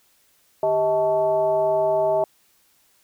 sine tone with frequency modulation, 637 Hz, D#5, 41 cents sharp, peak -17 dBFS, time 0.63-2.24 s, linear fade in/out 2 ms, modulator 242 Hz, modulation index 0.79, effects white hiss -61 dBFS RMS until 3.03 s

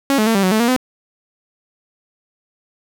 sawtooth tone with pitch steps, 275.7 / 215.1 / 226 / 196.4 / 185.2 / 217.8 / 236.1 / 254.8 Hz, C#4 / A3 / A3 / G3 / F#3 / A3 / A#3 / C4, -9 / -39 / +47 / +4 / +2 / -17 / +22 / -46 cents, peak -9 dBFS, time 0.1-0.764 s, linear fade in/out 0 ms, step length 83 ms, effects none

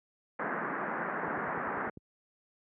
white band-pass noise, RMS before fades -35 dBFS, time 0.39-1.9 s, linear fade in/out 5 ms, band 150 to 1800 Hz, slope 48 dB/octave
click train, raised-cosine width 3 ms, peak -32 dBFS, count 8, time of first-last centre 1.28-1.973 s, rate 10.1 Hz
effects high-pass 80 Hz 12 dB/octave

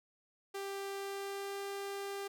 sawtooth tone with pitch glide, 394.4 to 397.4 Hz, G4 to G4, +11 to +24 cents, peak -35 dBFS, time 0.54-2.28 s, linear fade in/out 10 ms, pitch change +13 cents, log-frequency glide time 0.94-1.6 s, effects none

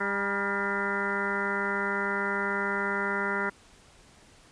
harmonic tone with a mistuned harmonic, 200 Hz, G3, 35 cents sharp, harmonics 1 / 2 / 3 / 4 / 5 / 6 / 7 / 8 / 9 / 10, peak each -36 / -34 / -40 / -41 / -35 / -41 / -31 / -40 / -35 / -37 dBFS, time 0-3.5 s, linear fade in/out 10 ms, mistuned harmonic 5, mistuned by -47 cents, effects pink hiss -56 dBFS RMS until 4.51 s + resampled to 22050 Hz

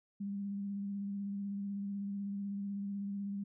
sine tone with vibrato, 200 Hz, G3, 35 cents sharp, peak -36 dBFS, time 0.2-3.44 s, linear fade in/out 10 ms, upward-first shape square, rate 16 Hz, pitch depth 16 cents each way, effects none

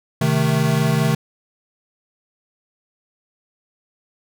square chord, A diminished, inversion first, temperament equal, 130.81 / 155.56 / 220 Hz, C3 / Eb3 / A3, 0 / 0 / 0 cents, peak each -21 / -19 / -23 dBFS, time 0.21-1.15 s, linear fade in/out 5 ms, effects none

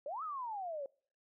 sine exponential two-way sweep, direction up then down, 535 to 1318.5 to 535 Hz, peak -38 dBFS, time 0.06-0.86 s, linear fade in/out 2 ms, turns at 0.23 s, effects noise-tail reverb RT60 0.5 s tail -26 dB re dry

